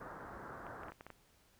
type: low-pass noise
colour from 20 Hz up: white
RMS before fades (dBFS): -49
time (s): 0-0.91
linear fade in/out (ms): 10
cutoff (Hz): 1600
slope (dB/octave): 48
type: clicks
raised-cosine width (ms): 0.5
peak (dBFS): -34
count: 7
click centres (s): 0.667 / 0.834 / 0.884 / 0.92 / 1.009 / 1.066 / 1.103
effects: pink hiss -69 dBFS RMS until 1.59 s